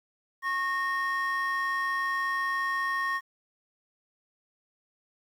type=tone pair together; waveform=triangle; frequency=1093 / 1847.2 Hz; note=C#6 / A#6; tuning=-25 / -16 cents; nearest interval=major sixth; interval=909 cents; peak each=-27 dBFS; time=0.42-3.21 s; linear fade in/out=50 ms; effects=tanh soft clip ceiling -19 dBFS + 10-bit